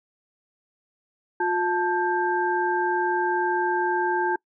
sine tone cluster, 356.7 / 879 / 1586 Hz, F4 / A5 / G6, +37 / -2 / +20 cents, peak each -25 / -24 / -28 dBFS, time 1.4-4.36 s, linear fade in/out 5 ms, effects noise-tail reverb RT60 0.1 s tail -25 dB re dry

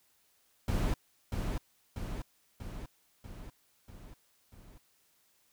brown noise with echo, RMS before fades -30 dBFS, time 0.68-0.94 s, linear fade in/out 2 ms, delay 640 ms, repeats 6, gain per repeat -4 dB, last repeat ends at 4.78 s, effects white hiss -70 dBFS RMS until 5.52 s

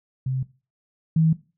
sine tone pair in turn, 130.81 / 160.55 Hz, C3 / E3, 0 / -45 cents, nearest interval major third, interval 355 cents, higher second, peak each -22 / -15 dBFS, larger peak second, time 0.26-0.43 / 1.16-1.33 s, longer neither, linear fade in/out 5 ms, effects noise-tail reverb RT60 0.3 s tail -17 dB re dry

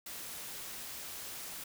white noise, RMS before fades -44 dBFS, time 0.06-1.64 s, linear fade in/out 5 ms, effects none

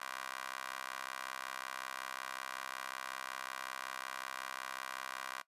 15% pulse tone with high-pass filter, 65.41 Hz, C2, in tune, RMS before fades -44 dBFS, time 0-5.42 s, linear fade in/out 10 ms, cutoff 1200 Hz, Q 2.1, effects noise-tail reverb RT60 0.1 s tail -19 dB re dry + resampled to 32000 Hz

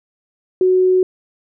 sine tone, 370 Hz, F#4, in tune, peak -10 dBFS, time 0.61-1.03 s, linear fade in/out 2 ms, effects none

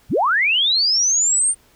sine linear sweep, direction up, 41.2 to 9010 Hz, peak -14 dBFS, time 0.09-1.55 s, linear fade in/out 50 ms, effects pink hiss -55 dBFS RMS until 1.75 s

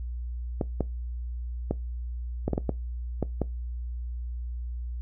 clicks, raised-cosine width 2 ms, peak -12 dBFS, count 9, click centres 0.612 / 0.807 / 1.71 / 2.48 / 2.533 / 2.579 / 2.693 / 3.227 / 3.417 s, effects noise-tail reverb RT60 0.2 s tail -21 dB re dry + added 60 Hz sine -31 dBFS peak until 5.01 s

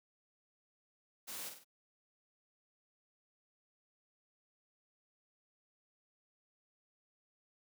white noise with echo, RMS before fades -45 dBFS, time 1.27-1.5 s, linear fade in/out 20 ms, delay 49 ms, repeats 3, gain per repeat -6 dB, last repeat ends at 1.647 s, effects high-pass 150 Hz 12 dB/octave

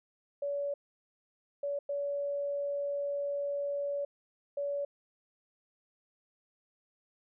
sine tone bursts at uneven times, 569 Hz, C#5, 45 cents sharp, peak -31 dBFS, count 4, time 0.42-0.74 / 1.63-1.79 / 1.89-4.05 / 4.57-4.85 s, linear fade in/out 5 ms, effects none

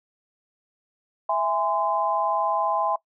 sine chord, E augmented, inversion none, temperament just, 659.3 / 824.1 / 1030.1 Hz, E5 / G#5 / B#5, 0 / -14 / -27 cents, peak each -26 / -25 / -25 dBFS, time 1.29-2.96 s, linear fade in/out 5 ms, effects noise-tail reverb RT60 0.1 s tail -20 dB re dry

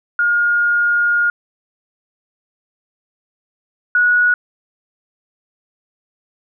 sine tone pair in turn, 1424 / 1459.8 Hz, F6 / F#6, +33 / -24 cents, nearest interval unison, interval 43 cents, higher second, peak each -12 / -10 dBFS, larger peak second, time 0.19-1.3 / 3.95-4.34 s, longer first, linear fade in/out 2 ms, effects none

